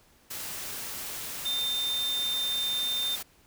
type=tone in noise; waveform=sine; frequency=3600 Hz; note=A7; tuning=39 cents sharp; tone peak=-27 dBFS; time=1.45-3.16 s; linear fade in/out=10 ms; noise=white; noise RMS=-37 dBFS; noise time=0.3-3.23 s; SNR=+7 dB; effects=pink hiss -61 dBFS RMS until 3.46 s